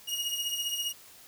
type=beating tone pair; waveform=sawtooth; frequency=2870 / 2885 Hz; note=F7 / F#7; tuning=+47 / -44 cents; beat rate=15 Hz; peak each=-29 / -32 dBFS; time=0.07-0.93 s; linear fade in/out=20 ms; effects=white hiss -53 dBFS RMS until 1.27 s